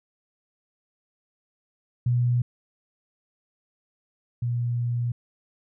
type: tone pair in turn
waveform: sine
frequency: 122 / 120.11 Hz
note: B2 / B2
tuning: -21 / -48 cents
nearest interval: unison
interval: 27 cents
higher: first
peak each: -19 / -23 dBFS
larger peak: first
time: 2.06-2.42 / 4.42-5.12 s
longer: second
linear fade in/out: 5 ms
effects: none